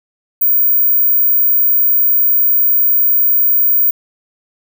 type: tone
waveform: sine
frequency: 15230 Hz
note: A#9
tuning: 36 cents sharp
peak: -7 dBFS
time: 0.41-3.91 s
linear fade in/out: 10 ms
effects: tanh soft clip ceiling -5 dBFS